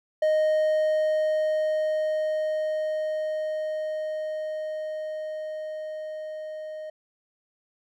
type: tone with level ramp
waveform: triangle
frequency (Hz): 620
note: D#5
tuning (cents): -6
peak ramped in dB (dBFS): -17 to -32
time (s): 0.22-6.9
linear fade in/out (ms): 5
effects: none